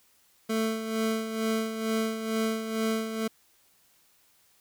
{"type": "tone with tremolo", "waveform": "25% pulse", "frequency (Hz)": 221.8, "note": "A3", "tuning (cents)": 14, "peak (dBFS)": -21, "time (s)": [0.49, 3.28], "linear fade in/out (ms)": 10, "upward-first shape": "sine", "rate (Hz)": 2.2, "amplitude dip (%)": 60, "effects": ["white hiss -64 dBFS RMS until 4.6 s"]}